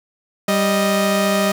sawtooth tone pair together, 196 / 622.3 Hz, G3 / D#5, 0 / 0 cents, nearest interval octave + minor sixth, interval 2000 cents, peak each -14 dBFS, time 0.48-1.52 s, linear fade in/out 5 ms, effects none

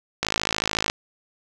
click train, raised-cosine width 0.2 ms, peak -4 dBFS, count 37, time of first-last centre 0.23-0.899 s, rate 53.8 Hz, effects none

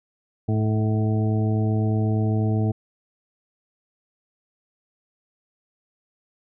harmonic tone with a mistuned harmonic, 108.2 Hz, A2, 29 cents flat, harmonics 1 / 2 / 3 / 4 / 6 / 7, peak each -20 / -26 / -30 / -32 / -36 / -37 dBFS, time 0.48-2.72 s, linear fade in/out 10 ms, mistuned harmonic 4, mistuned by +19 cents, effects none

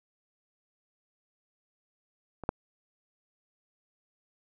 clicks, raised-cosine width 1 ms, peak -25 / -12 dBFS, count 2, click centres 2.437 / 2.491 s, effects none

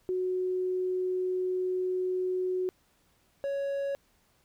sine / triangle tone pair in turn, 368.2 / 556.5 Hz, F#4 / C#5, -8 / +7 cents, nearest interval perfect fifth, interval 715 cents, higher second, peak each -27 dBFS, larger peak neither, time 0.09-2.69 / 3.44-3.95 s, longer first, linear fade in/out 0 ms, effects pink hiss -68 dBFS RMS until 4.44 s

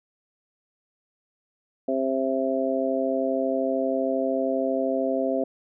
harmonic tone, 132.8 Hz, C3, 26 cents sharp, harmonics 2 / 3 / 4 / 5, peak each -27 / -30 / -27 / -27 dBFS, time 1.88-5.44 s, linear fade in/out 5 ms, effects none

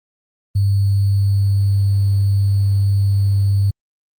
sine tone with sample-and-hold, 99.2 Hz, G2, 21 cents sharp, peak -12 dBFS, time 0.55-3.71 s, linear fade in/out 10 ms, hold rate 4410 Hz, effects Opus 24 kbps

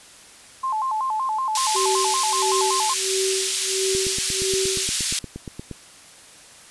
sine tone with vibrato, 956 Hz, A#5, 43 cents sharp, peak -21 dBFS, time 0.63-2.94 s, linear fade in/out 10 ms, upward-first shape square, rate 5.3 Hz, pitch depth 170 cents each way
white band-pass noise, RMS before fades -24 dBFS, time 1.55-5.19 s, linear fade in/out 2 ms, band 3000 to 9100 Hz, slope 12 dB/octave
sine tone with tremolo, 382.4 Hz, G4, 43 cents flat, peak -21 dBFS, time 1.74-4.88 s, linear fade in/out 20 ms, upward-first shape sine, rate 1.5 Hz, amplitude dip 95%
click train, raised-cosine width 3 ms, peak -19 dBFS, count 16, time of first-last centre 3.95-5.713 s, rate 8.51 Hz
effects white hiss -46 dBFS RMS until 6.7 s + resampled to 24000 Hz

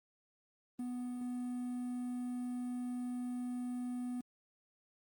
triangle tone with quantisation, 246.9 Hz, B3, in tune, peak -35 dBFS, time 0.79-4.21 s, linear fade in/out 5 ms, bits 10, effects Opus 24 kbps

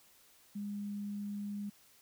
sine tone, 204.1 Hz, G#3, 30 cents flat, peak -37 dBFS, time 0.55-1.7 s, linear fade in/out 10 ms, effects white hiss -64 dBFS RMS until 2.01 s

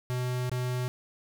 square tone with dropouts, 125.3 Hz, B2, 25 cents sharp, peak -29 dBFS, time 0.1-0.88 s, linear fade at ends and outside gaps 0 ms, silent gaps 0.495-0.516 s, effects none

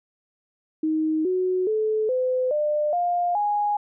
sine tone with pitch steps, 313.6 / 368.7 / 433.4 / 509.4 / 598.9 / 704 / 827.6 Hz, D#4 / F#4 / A4 / C5 / D5 / F5 / G#5, +14 / -6 / -26 / -46 / +34 / +14 / -6 cents, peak -20 dBFS, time 0.83-3.77 s, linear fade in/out 5 ms, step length 420 ms, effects none

